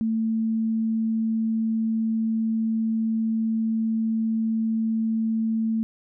sine tone, 223.1 Hz, A3, 24 cents sharp, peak -21 dBFS, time 0.01-5.83 s, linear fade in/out 0 ms, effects none

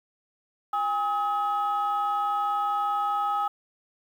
sine tone pair together, 815 / 1272.6 Hz, G#5 / D#6, -33 / +39 cents, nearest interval minor sixth, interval 772 cents, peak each -25 dBFS, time 0.73-3.48 s, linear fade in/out 5 ms, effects tanh soft clip ceiling -19 dBFS + 9-bit

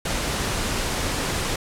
pink noise, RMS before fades -25 dBFS, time 0.05-1.56 s, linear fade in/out 5 ms, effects low-pass 10000 Hz 12 dB/octave

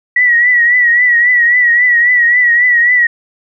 sine tone with vibrato, 1933 Hz, B6, 38 cents flat, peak -6 dBFS, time 0.16-3.07 s, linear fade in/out 5 ms, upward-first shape triangle, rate 3.7 Hz, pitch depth 69 cents each way, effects none

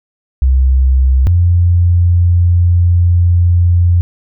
sine tone pair in turn, 65.41 / 87.44 Hz, C2 / F2, 0 / +3 cents, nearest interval perfect fourth, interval 503 cents, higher second, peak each -6 dBFS, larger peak neither, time 0.42-1.27 / 1.27-4.01 s, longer second, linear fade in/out 0 ms, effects none

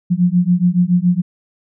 sine beating tone pair, 174.2 / 181.3 Hz, F3 / F#3, -4 / -35 cents, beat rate 7.1 Hz, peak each -14 dBFS, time 0.1-1.22 s, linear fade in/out 20 ms, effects none

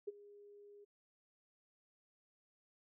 sine tone with ADSR envelope, 409.2 Hz, G#4, 26 cents flat, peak -37 dBFS, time 0.07-0.85 s, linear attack 12 ms, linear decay 26 ms, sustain -19 dB, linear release 14 ms, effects none

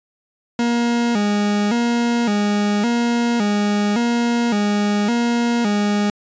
40% pulse tone with vibrato, 220.9 Hz, A3, 7 cents sharp, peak -15 dBFS, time 0.59-6.1 s, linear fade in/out 2 ms, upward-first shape square, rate 0.89 Hz, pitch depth 120 cents each way, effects resampled to 16000 Hz

